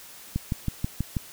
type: click train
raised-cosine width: 5 ms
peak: -13 dBFS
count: 6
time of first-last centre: 0.36-1.168 s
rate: 6.19 Hz
effects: white hiss -46 dBFS RMS until 1.32 s